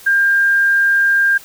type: tone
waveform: sine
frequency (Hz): 1600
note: G6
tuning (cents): +35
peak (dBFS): -10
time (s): 0.06-1.38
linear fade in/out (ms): 10
effects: white hiss -40 dBFS RMS until 1.44 s